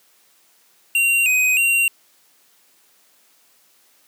square tone with pitch steps, 2758 / 2509 / 2756 Hz, F7 / D#7 / F7, -22 / +14 / -24 cents, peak -15 dBFS, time 0.95-1.88 s, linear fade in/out 2 ms, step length 310 ms, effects white hiss -57 dBFS RMS until 4.07 s + high-pass 200 Hz 12 dB/octave

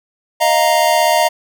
square chord, Eb suspended second, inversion none, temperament equal, 622.3 / 698.5 / 932.3 Hz, Eb5 / F5 / Bb5, 0 / 0 / 0 cents, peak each -16 dBFS, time 0.4-1.29 s, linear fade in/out 20 ms, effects none

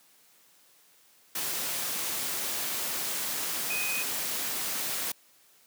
sine tone in noise, 2500 Hz, D#7, 8 cents sharp, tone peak -31 dBFS, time 3.7-4.03 s, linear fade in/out 5 ms, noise white, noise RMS -32 dBFS, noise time 1.35-5.12 s, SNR -2 dB, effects white hiss -61 dBFS RMS until 5.66 s + high-pass 150 Hz 12 dB/octave

